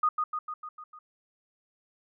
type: tone with echo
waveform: sine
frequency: 1238 Hz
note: D#6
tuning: 9 cents flat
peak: -21 dBFS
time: 0.03-0.09 s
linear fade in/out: 5 ms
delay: 150 ms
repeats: 6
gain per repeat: -4 dB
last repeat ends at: 0.99 s
effects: none